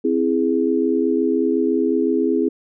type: chord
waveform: sine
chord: C augmented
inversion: none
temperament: equal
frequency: 261.6 / 329.6 / 415.3 Hz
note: C4 / E4 / G#4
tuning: 0 / 0 / 0 cents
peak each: -20 dBFS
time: 0.04-2.49 s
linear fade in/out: 10 ms
effects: none